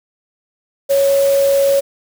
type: tone in noise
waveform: sine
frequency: 554.4 Hz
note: C#5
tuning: in tune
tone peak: -10 dBFS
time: 0.89-1.81 s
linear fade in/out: 20 ms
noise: white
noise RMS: -27 dBFS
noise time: 0.89-1.81 s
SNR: +14 dB
effects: none